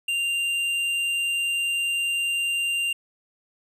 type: tone with hard clipping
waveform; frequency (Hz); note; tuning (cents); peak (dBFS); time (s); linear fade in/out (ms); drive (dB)
sine; 2785; F7; -5; -24; 0.08-2.93; 5; 7
effects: none